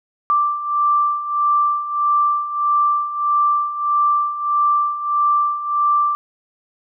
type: beating tone pair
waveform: sine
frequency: 1174.7 / 1176.3 Hz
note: D6 / D6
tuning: 0 / +2 cents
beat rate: 1.6 Hz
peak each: -21 / -16 dBFS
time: 0.3-6.15 s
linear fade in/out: 0 ms
effects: none